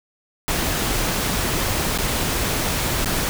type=noise with dropouts; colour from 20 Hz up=pink; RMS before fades=-22 dBFS; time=0.48-3.29 s; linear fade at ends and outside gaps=0 ms; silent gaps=1.977-1.986 / 3.046-3.058 s; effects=none